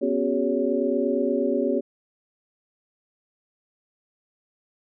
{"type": "tone cluster", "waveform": "sine", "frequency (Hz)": [245.5, 273.9, 370.2, 411, 562], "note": ["B3", "C#4", "F#4", "G#4", "C#5"], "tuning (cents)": [-10, -21, 1, -18, 24], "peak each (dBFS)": -27, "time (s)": [0.01, 1.81], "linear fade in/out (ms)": 20, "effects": []}